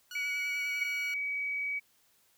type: tone with pitch glide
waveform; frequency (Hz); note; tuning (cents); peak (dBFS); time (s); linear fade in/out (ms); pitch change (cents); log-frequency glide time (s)
15% pulse; 1457 to 1448.6; F#6 to F#6; -27 to -37; -35; 0.11-1.14; 2; -10; 0.37-1
type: tone with vibrato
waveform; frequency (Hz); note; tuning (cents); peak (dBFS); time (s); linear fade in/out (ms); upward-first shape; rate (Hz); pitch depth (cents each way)
sine; 2271; C#7; +41; -31; 0.15-0.85; 5; sine; 10; 22
type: tone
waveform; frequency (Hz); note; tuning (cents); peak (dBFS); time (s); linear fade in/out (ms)
sine; 2271; C#7; +41; -31; 0.79-1.8; 20
effects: white hiss -68 dBFS RMS until 2.37 s